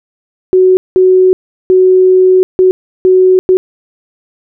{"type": "tone bursts at uneven times", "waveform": "sine", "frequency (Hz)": 371.6, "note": "F#4", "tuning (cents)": 7, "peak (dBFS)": -3, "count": 6, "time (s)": [[0.53, 0.77], [0.96, 1.33], [1.7, 2.43], [2.59, 2.71], [3.05, 3.39], [3.49, 3.57]], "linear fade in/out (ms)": 0, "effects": []}